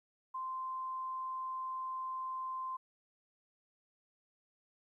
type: tone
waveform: sine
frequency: 1041 Hz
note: C6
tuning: 9 cents flat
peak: -37 dBFS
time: 0.34-2.77 s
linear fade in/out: 10 ms
effects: 13-bit